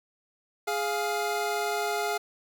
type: tone pair together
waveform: 25% pulse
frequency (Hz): 416.2 / 700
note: G#4 / F5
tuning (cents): +4 / +4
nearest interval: major sixth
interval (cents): 900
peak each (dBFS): -26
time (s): 0.67-2.18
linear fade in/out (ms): 10
effects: none